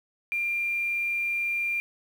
sine tone with quantisation, 2387 Hz, D7, 28 cents sharp, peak -25 dBFS, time 0.32-1.8 s, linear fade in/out 0 ms, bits 8, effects none

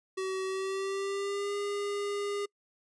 square tone with pitch glide, 379.2 to 406.4 Hz, F#4 to G#4, +43 to -38 cents, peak -32 dBFS, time 0.17-2.46 s, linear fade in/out 10 ms, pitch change +119 cents, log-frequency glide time 0.45-1.55 s, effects noise-tail reverb RT60 0.1 s tail -26 dB re dry + resampled to 22050 Hz

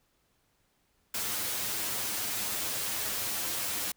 white noise with comb filter, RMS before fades -33 dBFS, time 1.14-3.92 s, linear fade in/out 5 ms, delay 9.6 ms, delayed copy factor +1, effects pink hiss -72 dBFS RMS until 3.96 s

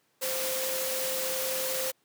sine tone in noise, 522 Hz, C5, 4 cents flat, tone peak -33 dBFS, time 0.21-1.92 s, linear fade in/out 20 ms, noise white, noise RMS -32 dBFS, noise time 0.21-1.92 s, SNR -4 dB, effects pink hiss -70 dBFS RMS until 2.04 s + high-pass 200 Hz 12 dB/octave

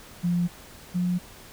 sine tone pair in turn, 174.61 / 178.69 Hz, F3 / F3, 0 / +40 cents, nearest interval unison, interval 40 cents, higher second, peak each -21 / -22 dBFS, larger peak first, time 0.23-0.48 / 0.94-1.19 s, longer neither, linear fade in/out 20 ms, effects pink hiss -47 dBFS RMS until 1.52 s

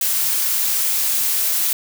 blue noise, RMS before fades -19 dBFS, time 0.01-1.73 s, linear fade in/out 2 ms, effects none

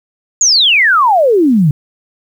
sine exponential sweep, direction down, 7000 to 138.59 Hz, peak -6 dBFS, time 0.41-1.71 s, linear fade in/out 2 ms, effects 7-bit

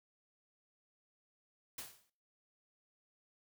white noise with exponential decay, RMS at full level -42 dBFS, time 1.78-2.1 s, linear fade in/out 5 ms, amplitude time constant 68 ms, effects noise-tail reverb RT60 0.5 s tail -23 dB re dry

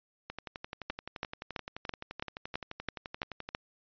two click trains, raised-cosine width 0.3 ms, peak -17 / -23 dBFS, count 9 / 38, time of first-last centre 0.9-3.549 / 0.3-3.49 s, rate 3.02 / 11.6 Hz, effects resampled to 11025 Hz

